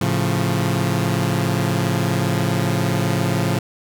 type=chord; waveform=sawtooth; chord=A augmented; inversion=none; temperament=equal with one note detuned; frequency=110 / 137.48 / 174.61 Hz; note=A2 / C#3 / E#3; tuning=0 / -14 / 0 cents; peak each=-18 dBFS; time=0.01-3.59 s; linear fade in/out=5 ms; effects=none